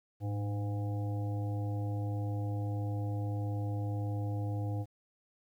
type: harmonic tone with a mistuned harmonic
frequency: 101.6 Hz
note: G#2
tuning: 38 cents flat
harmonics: 1 / 3 / 5 / 7 / 8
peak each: -32 / -42 / -46 / -49 / -50 dBFS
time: 0.2-4.86 s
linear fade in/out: 50 ms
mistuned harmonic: 1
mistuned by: +71 cents
effects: 11-bit